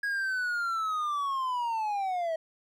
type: linear sweep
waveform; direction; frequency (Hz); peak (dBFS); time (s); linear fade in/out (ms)
triangle; down; 1657 to 634; -26; 0.03-2.36; 5
effects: none